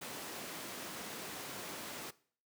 pink high-pass noise, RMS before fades -45 dBFS, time 0.01-2.11 s, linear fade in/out 10 ms, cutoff 220 Hz, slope 12 dB/octave, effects noise-tail reverb RT60 0.5 s tail -20 dB re dry

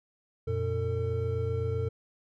triangle tone cluster, 90 / 117.8 / 450.3 Hz, F#2 / A#2 / A4, -47 / +19 / +40 cents, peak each -30 dBFS, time 0.47-1.89 s, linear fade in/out 10 ms, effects none

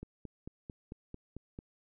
click train, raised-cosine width 3 ms, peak -30 dBFS, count 8, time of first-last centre 0.03-1.589 s, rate 4.49 Hz, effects none

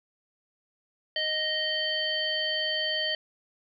harmonic tone with a mistuned harmonic, 622.3 Hz, D#5, in tune, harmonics 1 / 3 / 5 / 7, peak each -34 / -32 / -29 / -34 dBFS, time 1.16-3.15 s, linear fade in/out 2 ms, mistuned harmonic 7, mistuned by +59 cents, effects none

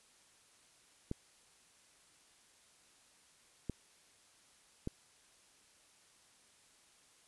clicks, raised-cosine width 3 ms, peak -24 dBFS, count 3, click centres 1.114 / 3.697 / 4.874 s, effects white hiss -66 dBFS RMS until 7.27 s + resampled to 24000 Hz

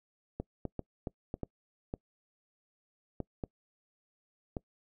clicks, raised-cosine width 2 ms, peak -22 dBFS, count 10, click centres 0.4 / 0.653 / 0.793 / 1.072 / 1.341 / 1.433 / 1.939 / 3.203 / 3.438 / 4.568 s, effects noise-tail reverb RT60 0.1 s tail -24 dB re dry

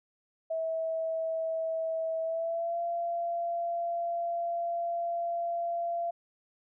sine tone with pitch glide, 649 to 684.8 Hz, E5 to F5, -27 to -34 cents, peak -29 dBFS, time 0.5-6.11 s, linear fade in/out 10 ms, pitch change +93 cents, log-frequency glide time 2.22-2.8 s, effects none

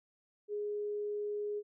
sine tone, 415.3 Hz, G#4, in tune, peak -34 dBFS, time 0.48-1.63 s, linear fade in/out 50 ms, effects none

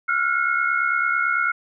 sine tone cluster, 1369 / 1438 / 2169 Hz, F6 / F#6 / C#7, -35 / -50 / -38 cents, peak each -22 / -22 / -25 dBFS, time 0.08-1.52 s, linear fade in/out 10 ms, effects none

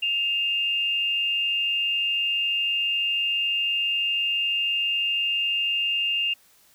sine tone pair together, 2562 / 2794 Hz, E7 / F7, -50 / 0 cents, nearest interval major second, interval 150 cents, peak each -32 / -22 dBFS, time 0.02-6.34 s, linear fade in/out 10 ms, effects white hiss -58 dBFS RMS until 6.74 s

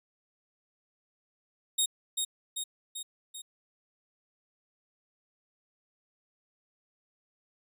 15% pulse tone with echo, 3729 Hz, A#7, in tune, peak -17 dBFS, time 1.78-1.86 s, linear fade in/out 10 ms, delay 390 ms, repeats 4, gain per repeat -4 dB, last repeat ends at 3.42 s, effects resampled to 32000 Hz

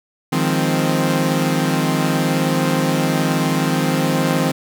sawtooth chord, F minor seventh, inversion third, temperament equal, 155.56 / 174.61 / 207.7 / 261.6 Hz, Eb3 / F3 / Ab3 / C4, 0 / 0 / 0 / 0 cents, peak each -16 / -18 / -22 / -16 dBFS, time 0.32-4.52 s, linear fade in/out 10 ms, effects none

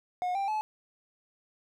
triangle tone with pitch steps, 723 / 788.4 / 859.8 Hz, F#5 / G5 / A5, -40 / +10 / -40 cents, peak -26 dBFS, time 0.22-0.61 s, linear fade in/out 0 ms, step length 130 ms, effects none

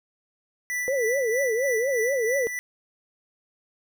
square tone with tremolo, 1975.5 Hz, B6, in tune, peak -26 dBFS, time 0.7-2.59 s, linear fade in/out 0 ms, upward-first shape sine, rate 3.2 Hz, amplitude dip 45%
sine tone with vibrato, 495.4 Hz, B4, 5 cents sharp, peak -22 dBFS, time 0.88-2.47 s, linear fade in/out 0 ms, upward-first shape triangle, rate 4.2 Hz, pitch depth 260 cents each way
effects 10-bit

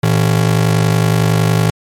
45% pulse ring-modulated tone, 138.59 Hz, C#3, in tune, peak -7 dBFS, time 0.03-1.7 s, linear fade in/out 0 ms, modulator 25.4 Hz, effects MP3 64 kbps

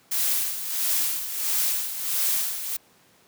blue noise with tremolo, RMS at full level -23 dBFS, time 0.11-2.77 s, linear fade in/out 10 ms, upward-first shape sine, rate 1.5 Hz, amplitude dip 65%, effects pink hiss -58 dBFS RMS until 3.27 s + high-pass 150 Hz 12 dB/octave

